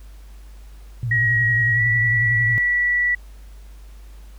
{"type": "tone with vibrato", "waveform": "sine", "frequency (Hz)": 116.54, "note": "A#2", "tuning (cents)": 0, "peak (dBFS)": -21, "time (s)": [1.03, 2.58], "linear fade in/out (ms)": 0, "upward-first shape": "triangle", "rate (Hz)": 11, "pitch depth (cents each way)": 130}
{"type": "tone with pitch glide", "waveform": "sine", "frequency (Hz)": [1901, 1949.9], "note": ["A#6", "B6"], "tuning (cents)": [33, -23], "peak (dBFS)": -16, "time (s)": [1.11, 3.15], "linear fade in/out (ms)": 5, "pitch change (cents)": 44, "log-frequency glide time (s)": [1.73, 1.81]}
{"effects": ["added 50 Hz sine -38 dBFS peak until 4.38 s", "pink hiss -54 dBFS RMS until 4.38 s"]}